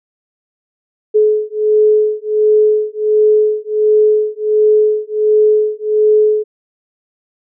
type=beating tone pair; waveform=sine; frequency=426.2 / 427.6 Hz; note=G#4 / A4; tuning=+45 / -49 cents; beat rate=1.4 Hz; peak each=-12 dBFS; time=1.14-6.44 s; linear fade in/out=20 ms; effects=none